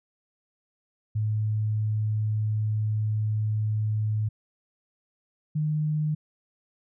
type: tone pair in turn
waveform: sine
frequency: 107.5 / 152.6 Hz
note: A2 / D#3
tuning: -40 / -33 cents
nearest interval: tritone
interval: 607 cents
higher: second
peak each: -23 dBFS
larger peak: neither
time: 1.15-4.29 / 5.55-6.15 s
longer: first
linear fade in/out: 10 ms
effects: none